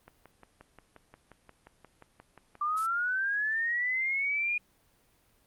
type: click train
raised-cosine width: 0.5 ms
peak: -34 dBFS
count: 15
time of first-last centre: 0.08-2.553 s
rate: 5.66 Hz
type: linear sweep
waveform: sine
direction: up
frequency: 1174.7 to 2448 Hz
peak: -27 dBFS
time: 2.61-4.58 s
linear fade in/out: 5 ms
type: noise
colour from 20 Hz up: violet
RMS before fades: -39 dBFS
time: 2.76-2.87 s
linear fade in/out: 20 ms
effects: pink hiss -67 dBFS RMS until 5.46 s + Opus 32 kbps